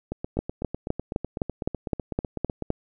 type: two click trains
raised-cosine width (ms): 2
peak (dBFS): -16 / -10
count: 21 / 10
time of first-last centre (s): 0.12-2.623 / 0.39-2.704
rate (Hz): 7.99 / 3.89
effects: none